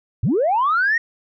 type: linear sweep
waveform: sine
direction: up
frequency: 80 to 1898 Hz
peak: -14 dBFS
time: 0.23-0.98 s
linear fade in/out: 5 ms
effects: tanh soft clip ceiling -11 dBFS